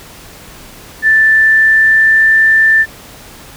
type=tone with pitch glide; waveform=sine; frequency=1764 to 1775.2 Hz; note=A6 to A6; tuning=+4 to +15 cents; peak=-5 dBFS; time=1.02-2.86 s; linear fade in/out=50 ms; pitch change=+11 cents; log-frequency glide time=1.28-2.34 s; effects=pink hiss -35 dBFS RMS until 3.56 s